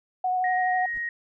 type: tone with vibrato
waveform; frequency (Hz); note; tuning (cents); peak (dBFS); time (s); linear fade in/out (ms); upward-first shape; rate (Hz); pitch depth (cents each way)
sine; 736; F#5; -9; -22; 0.24-0.86; 5; sine; 12; 14
type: tone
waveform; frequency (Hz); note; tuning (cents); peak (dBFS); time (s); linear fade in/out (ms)
sine; 1879; A#6; +13; -27; 0.44-1.09; 2
type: noise with exponential growth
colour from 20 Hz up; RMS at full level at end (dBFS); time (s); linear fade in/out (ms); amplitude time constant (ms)
brown; -40; 0.88-0.98; 5; 20
effects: none